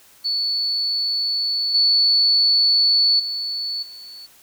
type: tone with level steps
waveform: sine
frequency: 4447 Hz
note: C#8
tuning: 5 cents sharp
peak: -19 / -13 / -23 / -36 dBFS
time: 0.24-4.27 s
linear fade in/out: 20 ms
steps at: 1.74 / 3.19 / 3.82 s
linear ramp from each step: 10 ms
effects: white hiss -51 dBFS RMS until 4.42 s